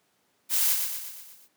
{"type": "noise with echo", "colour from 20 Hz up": "blue", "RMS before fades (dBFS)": -24, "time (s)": [0.49, 0.77], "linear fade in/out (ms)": 50, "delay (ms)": 120, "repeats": 6, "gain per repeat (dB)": -5, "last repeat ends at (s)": 1.49, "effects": ["pink hiss -69 dBFS RMS until 1.56 s", "high-pass 200 Hz 12 dB/octave"]}